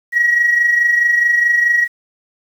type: tone with amplitude modulation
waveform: sine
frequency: 1908 Hz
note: A#6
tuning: 40 cents sharp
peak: -7 dBFS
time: 0.12-1.88 s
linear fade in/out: 50 ms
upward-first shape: sine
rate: 24.7 Hz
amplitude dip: 55%
effects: tanh soft clip ceiling -5 dBFS + 7-bit